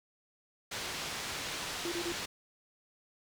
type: low-pass noise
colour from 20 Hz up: white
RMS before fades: -39 dBFS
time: 0.71-2.26 s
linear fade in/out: 10 ms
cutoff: 5000 Hz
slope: 12 dB/octave
type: tone bursts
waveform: sine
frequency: 344.1 Hz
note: F4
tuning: 26 cents flat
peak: -34 dBFS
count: 3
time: 1.85-2.122 s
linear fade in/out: 2 ms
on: 68 ms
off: 34 ms
effects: none